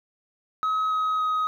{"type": "tone with pitch steps", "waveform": "sine", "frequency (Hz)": [1276, 1267.9, 1259.9], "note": ["D#6", "D#6", "D#6"], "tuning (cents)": [43, 32, 21], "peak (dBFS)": -19, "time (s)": [0.63, 1.47], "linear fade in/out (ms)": 0, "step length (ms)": 280, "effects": ["tanh soft clip ceiling -21 dBFS", "10-bit"]}